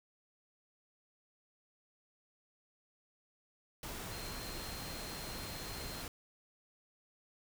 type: tone in noise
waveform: sine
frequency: 4186 Hz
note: C8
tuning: in tune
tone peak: -50 dBFS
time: 4.12-6.02 s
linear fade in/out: 2 ms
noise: pink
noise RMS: -44 dBFS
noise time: 3.83-6.08 s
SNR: -9 dB
effects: none